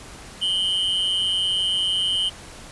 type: tone pair together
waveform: triangle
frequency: 2923 / 3110 Hz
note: F#7 / G7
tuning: -22 / -14 cents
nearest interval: minor second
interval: 108 cents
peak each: -23 / -20 dBFS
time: 0.41-2.3 s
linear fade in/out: 20 ms
effects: pink hiss -41 dBFS RMS until 2.71 s + resampled to 24000 Hz